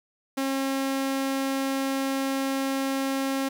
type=tone; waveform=sawtooth; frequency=270 Hz; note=C#4; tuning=45 cents flat; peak=-21 dBFS; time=0.37-3.49 s; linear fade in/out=10 ms; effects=9-bit